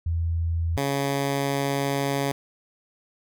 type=tone pair in turn; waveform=sine / 10% pulse; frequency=83.3 / 139.41 Hz; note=E2 / C#3; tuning=+19 / +10 cents; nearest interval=major sixth; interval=891 cents; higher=second; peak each=-22 / -15 dBFS; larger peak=second; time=0.06-0.77 / 0.77-2.32 s; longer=second; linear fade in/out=5 ms; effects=none